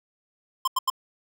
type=tone bursts; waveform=square; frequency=1046.5 Hz; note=C6; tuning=in tune; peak=-21 dBFS; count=3; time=0.65-0.901 s; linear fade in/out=5 ms; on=27 ms; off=85 ms; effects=none